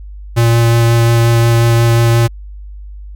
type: tone with vibrato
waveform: square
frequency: 116.54 Hz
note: A#2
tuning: in tune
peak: -8 dBFS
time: 0.36-2.28 s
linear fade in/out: 20 ms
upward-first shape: sine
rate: 5.6 Hz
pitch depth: 10 cents each way
effects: added 50 Hz sine -27 dBFS peak until 3.15 s